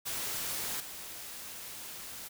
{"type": "noise with level steps", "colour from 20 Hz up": "white", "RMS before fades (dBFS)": [-36, -44], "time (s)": [0.05, 2.29], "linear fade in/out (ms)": 20, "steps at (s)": 0.8, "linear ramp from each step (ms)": 2, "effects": []}